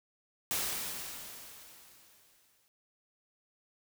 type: noise with exponential decay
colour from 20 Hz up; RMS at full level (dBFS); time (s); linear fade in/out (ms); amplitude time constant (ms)
white; -32; 0.51-2.68; 0; 470
effects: none